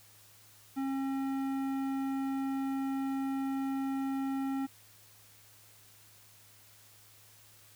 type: tone with tanh clipping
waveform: sine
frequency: 270 Hz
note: C#4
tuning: 45 cents flat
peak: -33 dBFS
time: 0.76-4.67 s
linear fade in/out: 20 ms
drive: 14 dB
effects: added 105 Hz sine -65 dBFS peak until 7.75 s + white hiss -59 dBFS RMS until 7.75 s